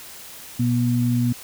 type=tone pair together; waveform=sine; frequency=121.6 / 241.8 Hz; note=B2 / B3; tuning=-26 / -36 cents; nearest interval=octave; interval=1190 cents; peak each=-20 dBFS; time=0.59-1.33 s; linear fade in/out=10 ms; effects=white hiss -40 dBFS RMS until 1.43 s